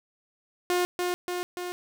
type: tone with echo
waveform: sawtooth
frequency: 357 Hz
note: F4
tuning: 38 cents sharp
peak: -19 dBFS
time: 0.7-0.85 s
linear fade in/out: 0 ms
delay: 290 ms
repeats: 3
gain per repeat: -3 dB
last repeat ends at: 1.72 s
effects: none